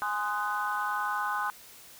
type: chord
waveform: sine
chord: Ab dominant seventh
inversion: none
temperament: just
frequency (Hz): 830.6 / 1038.3 / 1245.9 / 1495.1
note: Ab5 / C6 / Eb6 / Gb6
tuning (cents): 0 / -14 / +2 / +18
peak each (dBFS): -33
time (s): 0.02-1.5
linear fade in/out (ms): 0
effects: tanh soft clip ceiling -19 dBFS + white hiss -51 dBFS RMS until 1.99 s